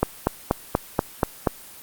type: click train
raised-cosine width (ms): 1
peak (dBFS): -3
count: 7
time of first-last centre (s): 0.03-1.472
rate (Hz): 4.16
effects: white hiss -43 dBFS RMS until 1.82 s + Opus 24 kbps